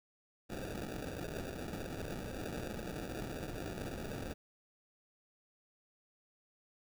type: noise with sample-and-hold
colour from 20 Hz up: white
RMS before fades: -42 dBFS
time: 0.49-4.34 s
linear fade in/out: 20 ms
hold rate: 1050 Hz
effects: none